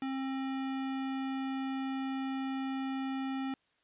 square tone, 266.9 Hz, C4, 35 cents sharp, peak -34 dBFS, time 0.02-3.54 s, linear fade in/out 2 ms, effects white hiss -73 dBFS RMS until 3.83 s + resampled to 8000 Hz

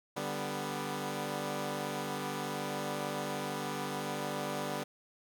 10% pulse chord, G major, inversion second, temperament equal, 146.83 / 196 / 246.9 Hz, D3 / G3 / B3, 0 / 0 / 0 cents, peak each -31 dBFS, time 0.16-4.84 s, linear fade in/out 10 ms, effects none

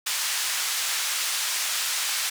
white band-pass noise, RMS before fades -27 dBFS, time 0.06-2.3 s, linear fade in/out 10 ms, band 1200 to 8400 Hz, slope 12 dB/octave, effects none

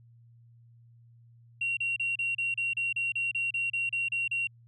sine tone bursts, 2747 Hz, F7, 29 cents flat, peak -26 dBFS, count 15, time 1.61-4.472 s, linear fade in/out 5 ms, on 160 ms, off 33 ms, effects tanh soft clip ceiling -23 dBFS + added 117 Hz sine -54 dBFS peak until 4.67 s

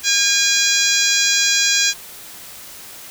harmonic tone with a mistuned harmonic, 811 Hz, G#5, 41 cents flat, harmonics 2 / 3 / 4 / 5 / 6 / 7 / 8 / 9, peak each -22 / -22 / -22 / -22 / -22 / -22 / -22 / -22 dBFS, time 0.03-1.94 s, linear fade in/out 50 ms, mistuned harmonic 4, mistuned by +39 cents, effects white hiss -37 dBFS RMS until 3.1 s

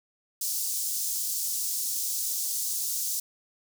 pink high-pass noise, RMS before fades -30 dBFS, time 0.41-3.2 s, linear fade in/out 5 ms, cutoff 5600 Hz, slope 24 dB/octave, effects none

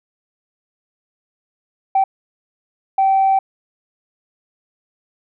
sine tone bursts at uneven times, 774 Hz, G5, 22 cents flat, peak -10 dBFS, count 2, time 1.95-2.04 / 2.98-3.39 s, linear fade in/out 5 ms, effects tanh soft clip ceiling -8 dBFS

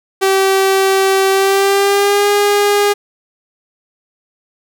sawtooth tone with pitch glide, 385.9 to 408.8 Hz, G4 to G#4, -27 to -27 cents, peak -6 dBFS, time 0.21-2.94 s, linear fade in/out 20 ms, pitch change +100 cents, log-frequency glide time 1.3-2.29 s, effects none

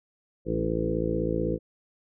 harmonic tone with a mistuned harmonic, 55.9 Hz, A1, 28 cents sharp, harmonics 1 / 2 / 3 / 4 / 5 / 6 / 7 / 8 / 9, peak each -34 / -36 / -32 / -36 / -36 / -31 / -36 / -32 / -32 dBFS, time 0.45-1.59 s, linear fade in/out 50 ms, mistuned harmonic 5, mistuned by +21 cents, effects none

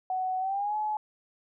sine tone with pitch glide, 746 to 852 Hz, F#5 to G#5, +14 to +44 cents, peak -27 dBFS, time 0.1-0.97 s, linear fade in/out 2 ms, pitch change +230 cents, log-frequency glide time 0.39-0.76 s, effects none

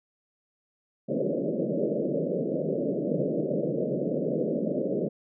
white band-pass noise, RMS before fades -28 dBFS, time 1.08-5.09 s, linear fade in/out 20 ms, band 140 to 600 Hz, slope 96 dB/octave, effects none

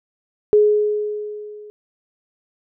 sine tone with level ramp, 420 Hz, G#4, 19 cents sharp, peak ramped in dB -8 to -36 dBFS, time 0.53-1.7 s, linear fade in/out 0 ms, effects none

